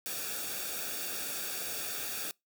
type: noise with comb filter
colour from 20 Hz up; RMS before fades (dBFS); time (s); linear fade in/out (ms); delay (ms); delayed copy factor
white; -37; 0.06-2.31; 0; 0.98; -0.7
effects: noise-tail reverb RT60 0.2 s tail -26 dB re dry